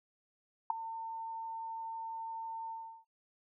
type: tone with ADSR envelope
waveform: sine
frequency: 903 Hz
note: A5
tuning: 45 cents sharp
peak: -22 dBFS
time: 0.7-3.05 s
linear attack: 4 ms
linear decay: 5 ms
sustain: -16 dB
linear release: 360 ms
effects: noise-tail reverb RT60 0.2 s tail -22 dB re dry